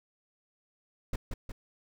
brown noise with echo, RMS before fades -29 dBFS, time 1.13-1.16 s, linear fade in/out 5 ms, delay 180 ms, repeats 2, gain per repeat -4 dB, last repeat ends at 1.52 s, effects none

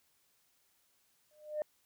sine tone with exponential growth, 605 Hz, D#5, 49 cents flat, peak -28 dBFS, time 1.31-1.62 s, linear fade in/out 1 ms, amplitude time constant 66 ms, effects tanh soft clip ceiling -28 dBFS + white hiss -73 dBFS RMS until 1.85 s

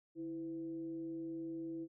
sine tone with frequency modulation, 328.2 Hz, E4, 8 cents flat, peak -40 dBFS, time 0.15-1.88 s, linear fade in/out 50 ms, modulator 180 Hz, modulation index 0.32, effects none

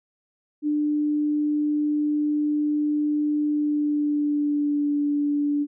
sine tone with pitch glide, 297.8 to 290.7 Hz, D4 to D4, +24 to -18 cents, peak -20 dBFS, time 0.62-5.67 s, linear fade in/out 50 ms, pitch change -42 cents, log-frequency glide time 3.45-4.95 s, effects none

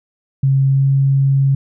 sine tone with pitch glide, 135.6 to 136.78 Hz, C#3 to C#3, -38 to -23 cents, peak -10 dBFS, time 0.43-1.55 s, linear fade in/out 5 ms, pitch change +15 cents, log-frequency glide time 0.69-0.86 s, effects none

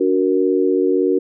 sine chord, D augmented, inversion none, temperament equal with one note detuned, 288.6 / 370 / 466.2 Hz, D4 / F#4 / A#4, -30 / 0 / 0 cents, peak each -19 / -16 / -19 dBFS, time 0-1.19 s, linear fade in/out 10 ms, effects none

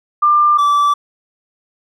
sine / triangle tone pair in turn, 1193 / 1160.4 Hz, D6 / D6, +27 / -21 cents, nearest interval unison, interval 48 cents, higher first, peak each -8 dBFS, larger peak neither, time 0.22-0.58 / 0.58-0.94 s, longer neither, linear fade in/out 10 ms, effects none

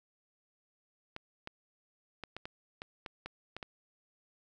clicks, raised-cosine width 0.3 ms, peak -25 dBFS, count 10, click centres 1.164 / 1.474 / 2.237 / 2.366 / 2.455 / 2.819 / 3.062 / 3.26 / 3.566 / 3.628 s, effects none

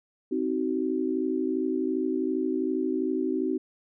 sine chord, C diminished, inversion none, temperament just, 261.6 / 314 / 376.7 Hz, C4 / Eb4 / Gb4, 0 / +16 / +31 cents, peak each -29 dBFS, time 0.31-3.58 s, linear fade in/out 10 ms, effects none

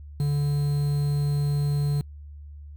triangle tone with quantisation, 144.5 Hz, D3, 28 cents flat, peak -19 dBFS, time 0.2-2.01 s, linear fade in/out 0 ms, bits 7, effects noise-tail reverb RT60 0.1 s tail -25 dB re dry + added 73 Hz sine -39 dBFS peak until 2.76 s

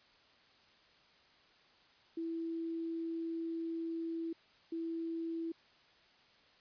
sine tone bursts at uneven times, 330 Hz, E4, 2 cents sharp, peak -36 dBFS, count 2, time 2.17-4.33 / 4.72-5.52 s, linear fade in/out 5 ms, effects white hiss -65 dBFS RMS until 6.6 s + resampled to 11025 Hz

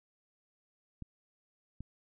clicks, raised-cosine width 5 ms, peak -30 dBFS, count 2, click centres 1.023 / 1.806 s, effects none

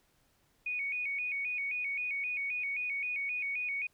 sine tone with vibrato, 2349 Hz, D7, in tune, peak -32 dBFS, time 0.66-3.87 s, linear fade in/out 5 ms, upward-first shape square, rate 3.8 Hz, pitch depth 89 cents each way, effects pink hiss -71 dBFS RMS until 3.93 s

